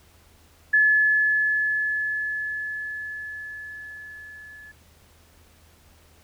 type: tone with level ramp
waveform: sine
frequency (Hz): 1717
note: A6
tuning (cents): -43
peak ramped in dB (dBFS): -14 to -42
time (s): 0.73-4.72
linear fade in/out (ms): 10
effects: added 80 Hz sine -57 dBFS peak until 6.23 s + pink hiss -57 dBFS RMS until 6.23 s